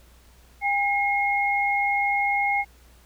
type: tone pair together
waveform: sine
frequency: 806 / 2152 Hz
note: G5 / C7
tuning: +48 / +48 cents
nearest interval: octave + perfect fourth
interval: 1700 cents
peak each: -23 dBFS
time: 0.61-2.65 s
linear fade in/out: 50 ms
effects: added 60 Hz sine -52 dBFS peak until 3.05 s + pink hiss -57 dBFS RMS until 3.05 s